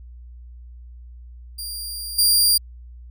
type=tone with level steps; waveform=20% pulse; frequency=4776 Hz; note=D8; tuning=28 cents sharp; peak=-23 / -8 dBFS; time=1.58-2.58 s; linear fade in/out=10 ms; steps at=2.18 s; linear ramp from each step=10 ms; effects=added 60 Hz sine -38 dBFS peak until 3.1 s